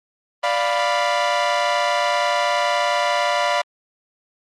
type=chord; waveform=sawtooth; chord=B diminished; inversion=first; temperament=equal; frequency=587.3 / 698.5 / 987.8 Hz; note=D5 / F5 / B5; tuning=0 / 0 / 0 cents; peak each=-18 dBFS; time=0.43-3.62 s; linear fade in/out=10 ms; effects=low-pass 5000 Hz 12 dB/octave + Opus 32 kbps